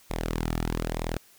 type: tone with flanger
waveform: sawtooth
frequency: 40.81 Hz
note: E1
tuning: 17 cents flat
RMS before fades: -30 dBFS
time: 0.1-1.17 s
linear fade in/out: 0 ms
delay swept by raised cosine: 0.66 to 1.96 ms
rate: 1.1 Hz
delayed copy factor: -0.55
effects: white hiss -57 dBFS RMS until 1.38 s